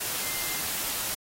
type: tone in noise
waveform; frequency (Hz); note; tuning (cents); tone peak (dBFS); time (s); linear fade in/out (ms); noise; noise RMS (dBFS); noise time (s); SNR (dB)
sine; 2093; C7; 0; -40; 0.22-0.61; 10; white; -31; 0-1.15; -12
effects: AAC 48 kbps